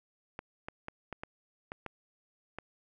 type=clicks; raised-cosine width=0.5 ms; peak=-24 dBFS; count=8; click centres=0.391 / 0.685 / 0.884 / 1.127 / 1.235 / 1.719 / 1.863 / 2.586 s; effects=none